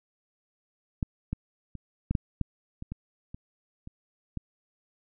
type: clicks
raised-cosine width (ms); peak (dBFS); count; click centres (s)
5; -15 / -17 / -27 / -14 / -12 / -15 / -25 / -23 / -27 / -29 / -20; 11; 1.028 / 1.33 / 1.753 / 2.11 / 2.152 / 2.413 / 2.824 / 2.92 / 3.345 / 3.874 / 4.373
effects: none